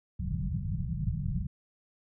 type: low-pass noise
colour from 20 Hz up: white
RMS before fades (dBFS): -32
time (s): 0.19-1.47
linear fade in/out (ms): 10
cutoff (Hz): 190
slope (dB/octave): 96
effects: none